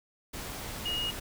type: tone in noise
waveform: sine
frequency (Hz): 2872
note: F7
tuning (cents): +48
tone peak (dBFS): -30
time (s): 0.85-1.11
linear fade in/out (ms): 10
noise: pink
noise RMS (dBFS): -39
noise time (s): 0.33-1.2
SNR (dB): +6
effects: none